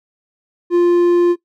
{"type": "tone", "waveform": "triangle", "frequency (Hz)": 349.2, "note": "F4", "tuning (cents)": 0, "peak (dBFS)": -7, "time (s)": [0.7, 1.36], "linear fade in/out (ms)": 50, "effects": ["noise-tail reverb RT60 0.1 s tail -18 dB re dry"]}